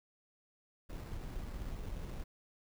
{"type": "noise with sample-and-hold", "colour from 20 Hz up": "brown", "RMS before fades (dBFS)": -42, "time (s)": [0.89, 2.24], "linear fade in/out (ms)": 10, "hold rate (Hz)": 3150, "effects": []}